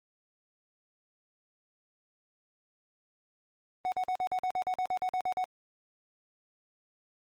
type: tone bursts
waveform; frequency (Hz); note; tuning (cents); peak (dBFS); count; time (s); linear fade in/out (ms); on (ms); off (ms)
triangle; 740; F#5; 0; -26; 14; 3.85-5.441; 0; 70; 47
effects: Opus 24 kbps